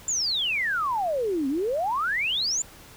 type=exponential two-way sweep; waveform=sine; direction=down then up; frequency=7360 to 258.7 to 7360 Hz; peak=-23 dBFS; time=0.08-2.62 s; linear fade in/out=2 ms; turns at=1.48 s; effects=pink hiss -48 dBFS RMS until 2.96 s